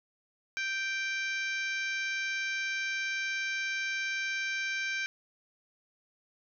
harmonic tone, 783 Hz, G5, 2 cents flat, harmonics 2 / 3 / 4 / 5 / 6 / 7 / 8, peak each -34 / -34 / -45 / -45 / -49 / -46 / -47 dBFS, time 0.57-5.06 s, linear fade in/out 0 ms, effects none

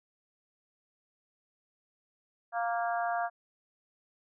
harmonic tone, 233.1 Hz, A#3, in tune, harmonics 3 / 4 / 5 / 6 / 7, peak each -30 / -39 / -39 / -39 / -40 dBFS, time 2.52-3.3 s, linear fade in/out 50 ms, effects none

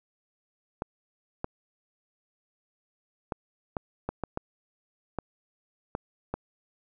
clicks, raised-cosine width 1 ms, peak -16 dBFS, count 10, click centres 0.821 / 1.444 / 3.322 / 3.768 / 4.09 / 4.237 / 4.374 / 5.187 / 5.951 / 6.34 s, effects none

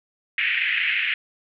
pink band-pass noise, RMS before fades -23 dBFS, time 0.38-1.14 s, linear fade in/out 2 ms, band 1800 to 2800 Hz, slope 48 dB/octave, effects none

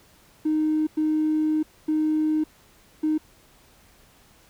triangle tone bursts at uneven times, 309.5 Hz, D#4, 9 cents flat, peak -16 dBFS, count 4, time 0.45-0.87 / 0.97-1.63 / 1.88-2.44 / 3.03-3.18 s, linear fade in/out 10 ms, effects tanh soft clip ceiling -17 dBFS + pink hiss -56 dBFS RMS until 4.49 s

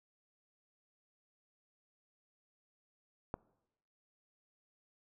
click, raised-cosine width 1 ms, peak -23 dBFS, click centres 3.341 s, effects noise-tail reverb RT60 0.9 s tail -23 dB re dry

